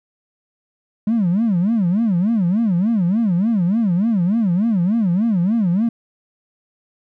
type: tone with vibrato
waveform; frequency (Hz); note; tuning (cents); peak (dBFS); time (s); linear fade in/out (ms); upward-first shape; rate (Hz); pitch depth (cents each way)
triangle; 200.1; G3; +36; -11; 1.07-5.89; 5; sine; 3.4; 280
effects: tanh soft clip ceiling -10 dBFS